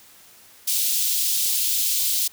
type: high-pass noise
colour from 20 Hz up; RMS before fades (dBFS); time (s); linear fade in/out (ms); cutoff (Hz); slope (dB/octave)
white; -22; 0.67-2.28; 10; 3200; 24
effects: white hiss -50 dBFS RMS until 2.32 s